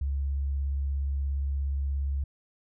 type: tone with vibrato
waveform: sine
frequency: 69.3 Hz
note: C#2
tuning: in tune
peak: -26 dBFS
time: 0.01-2.24 s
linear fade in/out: 5 ms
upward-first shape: sine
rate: 17 Hz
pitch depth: 18 cents each way
effects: none